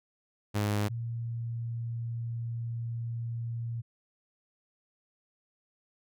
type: tone pair in turn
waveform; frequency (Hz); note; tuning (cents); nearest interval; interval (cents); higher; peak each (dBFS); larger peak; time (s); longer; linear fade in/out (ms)
sawtooth / sine; 103.83 / 116.55; G#2 / A#2; 0 / 0; major second; 200; second; -23 / -32; first; 0.54-0.89 / 0.89-3.82; second; 20
effects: none